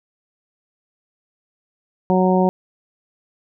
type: harmonic tone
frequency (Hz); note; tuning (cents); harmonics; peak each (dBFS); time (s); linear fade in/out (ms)
185; F#3; 0; 1 / 2 / 3 / 4 / 5; -16 / -19 / -21 / -22 / -23; 2.1-2.49; 0
effects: none